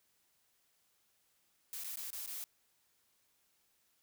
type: noise with dropouts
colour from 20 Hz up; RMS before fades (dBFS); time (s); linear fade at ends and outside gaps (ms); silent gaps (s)
blue; -43; 1.73-2.44; 0; 1.837-1.844 / 1.957-1.972 / 2.104-2.13 / 2.261-2.276
effects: white hiss -75 dBFS RMS until 4.02 s